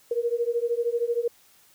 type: beating tone pair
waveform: sine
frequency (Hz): 466.2 / 479.2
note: A#4 / A#4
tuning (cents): 0 / +48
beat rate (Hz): 13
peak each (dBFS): -26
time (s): 0.11-1.28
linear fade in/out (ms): 5
effects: white hiss -58 dBFS RMS until 1.74 s